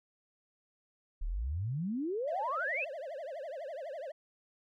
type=exponential sweep; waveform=sine; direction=up; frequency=32.85 to 2735 Hz; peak=-32 dBFS; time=1.21-2.85 s; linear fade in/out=10 ms
type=tone with vibrato; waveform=triangle; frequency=596 Hz; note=D5; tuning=25 cents sharp; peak=-37 dBFS; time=2.27-4.12 s; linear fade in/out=10 ms; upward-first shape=triangle; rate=12 Hz; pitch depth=290 cents each way
effects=none